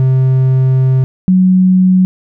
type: tone pair in turn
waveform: triangle / sine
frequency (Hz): 130.81 / 185.23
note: C3 / F#3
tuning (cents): 0 / +2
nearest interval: tritone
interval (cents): 602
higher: second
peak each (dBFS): -5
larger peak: neither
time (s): 0-1.04 / 1.28-2.05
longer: first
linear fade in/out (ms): 0
effects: none